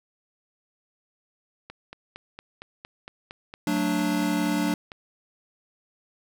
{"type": "click train", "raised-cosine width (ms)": 0.3, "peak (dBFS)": -23, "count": 15, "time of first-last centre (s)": [1.7, 4.918], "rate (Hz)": 4.35}
{"type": "chord", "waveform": "square", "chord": "D major", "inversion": "first", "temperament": "equal with one note detuned", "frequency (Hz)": [185, 222.6, 293.7], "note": ["F#3", "A3", "D4"], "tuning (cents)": [0, 20, 0], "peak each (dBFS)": [-29, -30, -26], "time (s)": [3.67, 4.74], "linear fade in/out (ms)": 2}
{"effects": []}